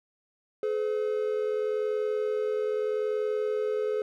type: tone pair together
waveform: triangle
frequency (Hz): 427.1 / 507.9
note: G#4 / B4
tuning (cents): +48 / +48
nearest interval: minor third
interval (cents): 300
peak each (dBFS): -25 / -30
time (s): 0.63-4.02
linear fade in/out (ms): 2
effects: none